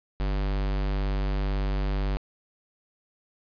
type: tone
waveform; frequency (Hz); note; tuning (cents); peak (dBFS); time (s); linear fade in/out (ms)
square; 49; G1; 0; -25; 0.2-2.17; 0
effects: resampled to 11025 Hz + 9-bit